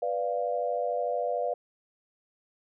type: chord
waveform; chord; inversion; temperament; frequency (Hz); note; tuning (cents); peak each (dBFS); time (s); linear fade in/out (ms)
sine; B diminished; none; equal; 493.9 / 587.3 / 698.5; B4 / D5 / F5; 0 / 0 / 0; -31; 0.02-1.54; 5
effects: none